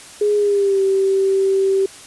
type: tone with pitch glide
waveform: sine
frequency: 415.3 to 387.5 Hz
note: G#4 to G4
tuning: 0 to -20 cents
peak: -13 dBFS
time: 0.21-1.86 s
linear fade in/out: 5 ms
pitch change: -120 cents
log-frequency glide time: 0.36-0.81 s
effects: white hiss -39 dBFS RMS until 2.06 s + resampled to 24000 Hz